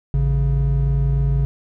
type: tone pair together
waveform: triangle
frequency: 55.08 / 138.59 Hz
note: A1 / C#3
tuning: +3 / 0 cents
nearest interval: octave + major third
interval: 1597 cents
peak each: -16 dBFS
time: 0.14-1.45 s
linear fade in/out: 0 ms
effects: none